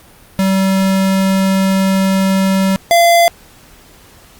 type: tone pair in turn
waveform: square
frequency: 192 / 684.2 Hz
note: G3 / F5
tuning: -36 / -36 cents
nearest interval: octave + minor seventh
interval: 2200 cents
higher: second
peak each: -11 / -7 dBFS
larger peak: second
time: 0.39-2.76 / 2.91-3.28 s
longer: first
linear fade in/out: 0 ms
effects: pink hiss -43 dBFS RMS until 4.39 s + Opus 48 kbps